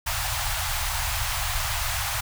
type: band-stop noise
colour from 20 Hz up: pink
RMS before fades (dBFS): -27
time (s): 0.06-2.21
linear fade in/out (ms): 10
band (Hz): 120 to 680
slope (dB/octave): 48
effects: none